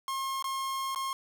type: tone with dropouts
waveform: 45% pulse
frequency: 1073 Hz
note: C6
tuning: 43 cents sharp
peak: -31 dBFS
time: 0.08-1.13 s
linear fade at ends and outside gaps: 1 ms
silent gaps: 0.425-0.442 / 0.948-0.959 s
effects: none